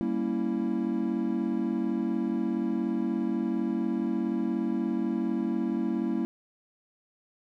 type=chord; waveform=triangle; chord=G diminished seventh; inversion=none; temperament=equal; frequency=196 / 233.1 / 277.2 / 329.6 Hz; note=G3 / Bb3 / Db4 / Fb4; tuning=0 / 0 / 0 / 0 cents; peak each=-31 / -28 / -32 / -29 dBFS; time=0.01-6.25 s; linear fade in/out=0 ms; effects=none